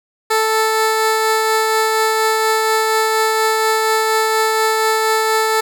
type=tone with tremolo; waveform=15% pulse; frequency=440 Hz; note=A4; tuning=in tune; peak=-6 dBFS; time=0.3-5.61 s; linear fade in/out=10 ms; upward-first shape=triangle; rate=4.2 Hz; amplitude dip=25%; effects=none